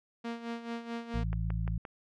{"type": "tone with tremolo", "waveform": "sawtooth", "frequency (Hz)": 233.1, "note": "A#3", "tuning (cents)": 0, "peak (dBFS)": -30, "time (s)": [0.24, 1.24], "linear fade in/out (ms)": 10, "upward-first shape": "sine", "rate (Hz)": 4.6, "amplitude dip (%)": 70}
{"type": "harmonic tone", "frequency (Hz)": 55, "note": "A1", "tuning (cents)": 0, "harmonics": [1, 2, 3], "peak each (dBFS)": [-32, -35, -37], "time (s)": [1.14, 1.78], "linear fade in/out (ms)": 5}
{"type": "click train", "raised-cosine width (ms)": 0.5, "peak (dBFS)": -26, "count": 4, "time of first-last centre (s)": [1.33, 1.852], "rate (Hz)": 5.75}
{"effects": ["low-pass 4000 Hz 12 dB/octave"]}